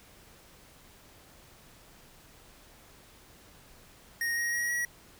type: tone with pitch steps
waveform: square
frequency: 1864.7 / 1882 / 1899.5 / 1917.1 Hz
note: A#6 / A#6 / A#6 / A#6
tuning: 0 / +16 / +32 / +48 cents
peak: -29 dBFS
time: 4.21-4.85 s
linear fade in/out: 2 ms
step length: 160 ms
effects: pink hiss -56 dBFS RMS until 5.19 s